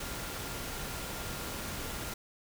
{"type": "tone in noise", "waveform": "sine", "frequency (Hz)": 1396.9, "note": "F6", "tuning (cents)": 0, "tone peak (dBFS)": -50, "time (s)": [0, 2.14], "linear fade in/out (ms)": 5, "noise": "pink", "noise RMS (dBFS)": -39, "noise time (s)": [0, 2.14], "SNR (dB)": -14, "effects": []}